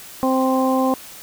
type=harmonic tone; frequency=261.6 Hz; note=C4; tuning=in tune; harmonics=1 / 2 / 3 / 4; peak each=-18 / -21 / -23 / -24 dBFS; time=0.23-0.94 s; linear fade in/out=0 ms; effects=white hiss -39 dBFS RMS until 1.22 s